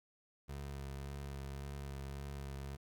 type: tone with vibrato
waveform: 25% pulse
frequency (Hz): 69.3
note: C#2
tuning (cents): 0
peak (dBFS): -39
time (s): 0.48-2.77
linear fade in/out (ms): 20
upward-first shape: sine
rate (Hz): 1.8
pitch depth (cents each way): 23
effects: 12-bit